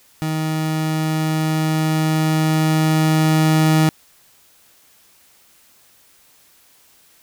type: tone with level ramp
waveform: 30% pulse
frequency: 157.1 Hz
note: D#3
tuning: 17 cents sharp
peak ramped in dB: -17 to -9 dBFS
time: 0.22-3.89 s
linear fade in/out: 0 ms
effects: white hiss -53 dBFS RMS until 7.22 s